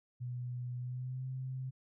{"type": "tone with pitch glide", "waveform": "sine", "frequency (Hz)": [123.47, 130.28], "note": ["B2", "C3"], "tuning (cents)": [0, -7], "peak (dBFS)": -37, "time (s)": [0.2, 1.71], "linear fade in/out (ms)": 20, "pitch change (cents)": 93, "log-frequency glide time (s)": [0.78, 1.26], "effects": []}